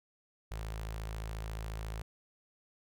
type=tone with notch filter; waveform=sawtooth; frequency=54.2 Hz; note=A1; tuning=25 cents flat; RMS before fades=-40 dBFS; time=0.51-2.02 s; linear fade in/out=5 ms; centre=260 Hz; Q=0.89; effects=none